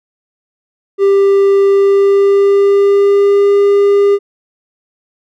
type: tone with pitch glide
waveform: triangle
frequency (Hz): 395.4 to 402.8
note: G4 to G4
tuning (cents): +15 to +47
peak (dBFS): -4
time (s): 0.98-4.19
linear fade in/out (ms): 50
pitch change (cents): +32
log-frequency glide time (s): 1.67-3.54
effects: none